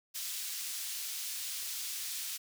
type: high-pass noise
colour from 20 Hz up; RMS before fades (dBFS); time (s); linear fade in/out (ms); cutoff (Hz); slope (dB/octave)
pink; -39; 0.14-2.38; 20; 3900; 12
effects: none